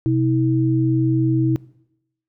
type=tone pair together; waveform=sine; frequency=127.64 / 321.4 Hz; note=C3 / E4; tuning=-43 / -44 cents; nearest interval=octave + major third; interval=1599 cents; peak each=-18 dBFS; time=0.06-1.56 s; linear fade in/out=0 ms; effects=noise-tail reverb RT60 0.8 s tail -21 dB re dry